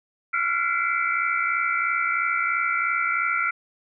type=tone cluster; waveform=sine; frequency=1367 / 1430 / 2006 / 2098 / 2311 Hz; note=F6 / F6 / B6 / C7 / D7; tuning=-37 / +41 / +26 / +4 / -28 cents; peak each=-24 / -29 / -31 / -30 / -28 dBFS; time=0.33-3.51 s; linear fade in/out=10 ms; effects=none